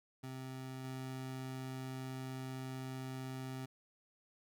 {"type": "tone with level steps", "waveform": "25% pulse", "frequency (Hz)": 130.81, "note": "C3", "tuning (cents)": 0, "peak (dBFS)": [-40, -38], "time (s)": [0.23, 3.66], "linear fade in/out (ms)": 10, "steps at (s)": 0.84, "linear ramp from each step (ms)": 5, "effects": []}